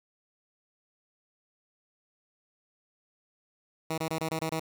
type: tone bursts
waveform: 10% pulse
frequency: 160.3 Hz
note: E3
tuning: 48 cents flat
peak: -21 dBFS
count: 7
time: 3.9-4.597 s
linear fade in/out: 5 ms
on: 79 ms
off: 24 ms
effects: 10-bit